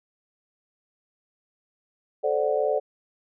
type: chord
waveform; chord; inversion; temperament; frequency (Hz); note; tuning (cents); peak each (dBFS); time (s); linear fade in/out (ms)
sine; D dominant seventh; second; equal with one note detuned; 435.2 / 523.3 / 587.3 / 740; A4 / C5 / D5 / F#5; -19 / 0 / 0 / 0; -26 / -27 / -25 / -30; 2.23-2.8; 20
effects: none